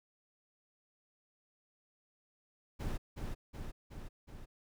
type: noise with echo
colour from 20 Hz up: brown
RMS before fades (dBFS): -37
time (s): 2.79-2.98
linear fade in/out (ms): 20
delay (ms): 370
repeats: 4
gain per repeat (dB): -3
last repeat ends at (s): 4.46
effects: none